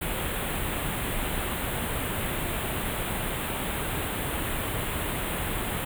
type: band-stop noise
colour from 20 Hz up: pink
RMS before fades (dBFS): -30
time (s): 0.01-5.85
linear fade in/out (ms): 10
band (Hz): 3600 to 8300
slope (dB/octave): 48
effects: none